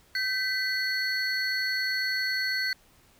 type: tone cluster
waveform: triangle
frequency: 1544 / 1992 / 4390 Hz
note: G6 / B6 / C#8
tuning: -27 / +14 / -18 cents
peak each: -29 dBFS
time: 0.15-2.73 s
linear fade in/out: 2 ms
effects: pink hiss -60 dBFS RMS until 3.19 s